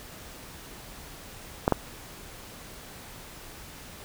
clicks, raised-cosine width 1 ms, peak -6 dBFS, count 2, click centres 1.679 / 1.723 s, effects pink hiss -45 dBFS RMS until 4.04 s

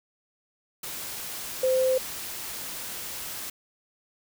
sine tone in noise, 518 Hz, C5, 17 cents flat, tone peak -20 dBFS, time 1.63-1.98 s, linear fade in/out 5 ms, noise white, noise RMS -36 dBFS, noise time 0.83-3.5 s, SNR +13 dB, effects none

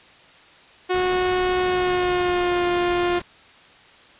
sawtooth tone with pitch glide, 365.6 to 352.1 Hz, F#4 to F4, -21 to +14 cents, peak -15 dBFS, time 0.89-3.2 s, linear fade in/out 20 ms, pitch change -65 cents, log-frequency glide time 1.64-2.67 s
pink noise, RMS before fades -34 dBFS, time 0.94-3.22 s, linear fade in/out 5 ms
effects white hiss -49 dBFS RMS until 4.19 s + resampled to 8000 Hz

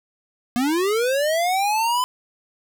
square linear sweep, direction up, 233.1 to 1016 Hz, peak -19 dBFS, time 0.56-2.04 s, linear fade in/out 0 ms, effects none

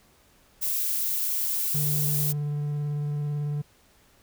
violet noise, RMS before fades -27 dBFS, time 0.61-2.33 s, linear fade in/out 20 ms
triangle tone with vibrato, 146.83 Hz, D3, in tune, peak -24 dBFS, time 1.74-3.62 s, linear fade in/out 10 ms, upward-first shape square, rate 18 Hz, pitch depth 10 cents each way
effects pink hiss -60 dBFS RMS until 4.22 s

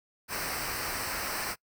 pink noise with comb filter, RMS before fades -34 dBFS, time 0.28-1.56 s, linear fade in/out 50 ms, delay 0.29 ms, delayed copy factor -0.7, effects noise-tail reverb RT60 0.1 s tail -24 dB re dry

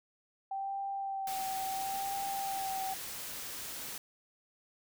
sine tone with vibrato, 778 Hz, G5, 13 cents flat, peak -34 dBFS, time 0.51-2.94 s, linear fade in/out 5 ms, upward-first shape sine, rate 0.73 Hz, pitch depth 24 cents each way
white noise, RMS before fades -42 dBFS, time 1.27-3.98 s, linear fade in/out 2 ms
effects none

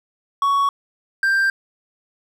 triangle tone pair in turn, 1117 / 1579.7 Hz, C#6 / G6, +13 / +13 cents, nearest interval tritone, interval 600 cents, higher second, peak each -13 dBFS, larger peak neither, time 0.42-0.69 / 1.23-1.5 s, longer neither, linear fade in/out 2 ms, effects none

